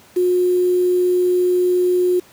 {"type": "tone with quantisation", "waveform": "sine", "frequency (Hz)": 360.7, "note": "F#4", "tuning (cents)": -44, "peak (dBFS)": -13, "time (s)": [0.16, 2.2], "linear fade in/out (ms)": 10, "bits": 6, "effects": ["pink hiss -48 dBFS RMS until 2.32 s", "high-pass 100 Hz 12 dB/octave"]}